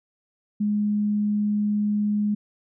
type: tone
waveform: sine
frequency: 208.3 Hz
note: G#3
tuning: 5 cents sharp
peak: -20 dBFS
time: 0.6-2.35 s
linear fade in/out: 10 ms
effects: none

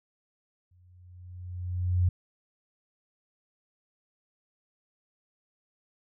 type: tone with exponential growth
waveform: sine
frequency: 89.8 Hz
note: F2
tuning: 49 cents sharp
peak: -19 dBFS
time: 0.71-2.09 s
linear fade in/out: 5 ms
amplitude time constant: 300 ms
effects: none

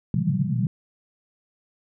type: band-pass noise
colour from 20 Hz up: white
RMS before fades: -23 dBFS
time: 0.14-0.67 s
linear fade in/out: 2 ms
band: 110 to 200 Hz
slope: 96 dB/octave
effects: none

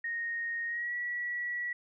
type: tone with pitch glide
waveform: sine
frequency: 1861 to 1936.7 Hz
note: A#6 to B6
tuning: -3 to -34 cents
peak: -32 dBFS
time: 0.04-1.73 s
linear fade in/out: 5 ms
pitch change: +69 cents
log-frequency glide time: 0.67-0.94 s
effects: none

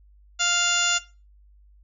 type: harmonic tone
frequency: 698.5 Hz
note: F5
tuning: in tune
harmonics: 1 / 2 / 3 / 4 / 5 / 6 / 7 / 8 / 9 / 10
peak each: -35 / -26 / -34 / -26 / -28 / -34 / -35 / -34 / -36 / -26 dBFS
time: 0.39-0.99 s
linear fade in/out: 20 ms
effects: noise-tail reverb RT60 0.3 s tail -17 dB re dry + added 50 Hz sine -51 dBFS peak until 1.83 s

